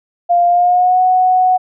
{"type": "tone with pitch glide", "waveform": "sine", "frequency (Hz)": [698.5, 738.8], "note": ["F5", "F#5"], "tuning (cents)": [0, -3], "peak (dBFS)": -8, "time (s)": [0.29, 1.58], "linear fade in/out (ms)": 20, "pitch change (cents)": 97, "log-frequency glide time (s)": [0.47, 1.01], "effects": []}